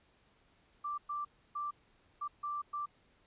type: tone bursts at uneven times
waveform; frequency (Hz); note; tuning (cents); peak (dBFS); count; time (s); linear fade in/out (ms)
sine; 1174.7; D6; 0; -35; 6; 0.84-0.98 / 1.09-1.25 / 1.55-1.71 / 2.21-2.28 / 2.43-2.62 / 2.73-2.86; 10
effects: pink hiss -69 dBFS RMS until 3.26 s + resampled to 8000 Hz